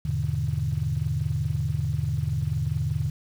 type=chord; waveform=sine; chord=E dominant seventh; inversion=none; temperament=just; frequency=82.41 / 103.01 / 123.61 / 148.33 Hz; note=E2 / G#2 / B2 / D3; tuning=0 / -14 / +2 / +18 cents; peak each=-30 / -30 / -29 / -27 dBFS; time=0.05-3.1 s; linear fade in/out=5 ms; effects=tanh soft clip ceiling -13 dBFS + 8-bit